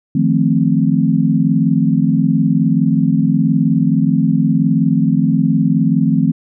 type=chord; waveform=sine; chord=F dominant seventh; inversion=third; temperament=equal; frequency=155.56 / 174.61 / 220 / 261.6 Hz; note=Eb3 / F3 / A3 / C4; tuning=0 / 0 / 0 / 0 cents; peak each=-16 dBFS; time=0.15-6.32 s; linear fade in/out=5 ms; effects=none

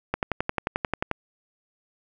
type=click train; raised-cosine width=0.5 ms; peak=-9 dBFS; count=12; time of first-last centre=0.14-1.113 s; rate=11.3 Hz; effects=none

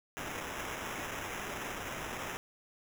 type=noise with sample-and-hold; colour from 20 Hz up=white; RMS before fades=-40 dBFS; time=0.17-2.37 s; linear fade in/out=0 ms; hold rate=4410 Hz; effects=none

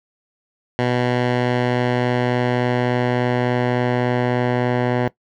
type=tone with low-pass filter sweep; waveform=10% pulse; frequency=123.47 Hz; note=B2; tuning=in tune; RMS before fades=-19 dBFS; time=0.79-5.08 s; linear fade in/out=0 ms; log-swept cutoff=3100 to 1900 Hz; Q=0.78; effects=noise-tail reverb RT60 0.1 s tail -18 dB re dry

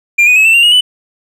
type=tone with pitch steps; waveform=triangle; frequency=2391 / 2481 / 2574 / 2671 / 2772 / 2876 / 2985 Hz; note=D7 / D#7 / E7 / E7 / F7 / F#7 / F#7; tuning=+30 / -6 / -42 / +22 / -14 / -50 / +15 cents; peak=-3 dBFS; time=0.18-0.81 s; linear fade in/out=10 ms; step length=90 ms; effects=none

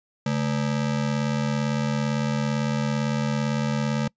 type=ring-modulated tone; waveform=square; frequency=179.2 Hz; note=F3; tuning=45 cents sharp; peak=-20 dBFS; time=0.26-4.08 s; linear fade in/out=2 ms; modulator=38.9 Hz; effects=noise-tail reverb RT60 0.1 s tail -25 dB re dry + resampled to 16000 Hz

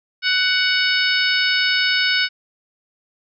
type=harmonic tone with a mistuned harmonic; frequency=745 Hz; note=F#5; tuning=12 cents sharp; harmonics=2 / 3 / 4 / 5 / 6 / 7; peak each=-20 / -22 / -23 / -24 / -25 / -25 dBFS; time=0.22-2.29 s; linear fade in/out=50 ms; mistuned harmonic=4; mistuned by=-17 cents; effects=none

